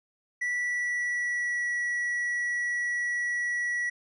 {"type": "tone with pitch glide", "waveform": "triangle", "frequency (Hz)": [1957, 1935.6], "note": ["B6", "B6"], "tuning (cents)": [-16, -35], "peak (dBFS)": -25, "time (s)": [0.41, 3.9], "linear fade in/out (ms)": 10, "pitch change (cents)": -19, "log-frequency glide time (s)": [0.58, 1.71], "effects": ["resampled to 24000 Hz"]}